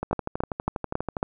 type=two click trains; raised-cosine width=1 ms; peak=-14 / -10 dBFS; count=15 / 5; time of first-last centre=0.03-1.168 / 0.13-1.229 s; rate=12.3 / 3.64 Hz; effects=none